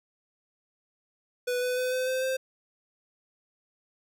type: tone with pitch steps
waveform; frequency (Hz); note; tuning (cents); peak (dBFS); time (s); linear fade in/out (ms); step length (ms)
square; 493.9 / 499.6 / 505.4 / 511.3 / 517.3 / 523.3; B4 / B4 / B4 / C5 / C5 / C5; 0 / +20 / +40 / -40 / -20 / 0; -27; 1.47-2.37; 10; 150
effects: none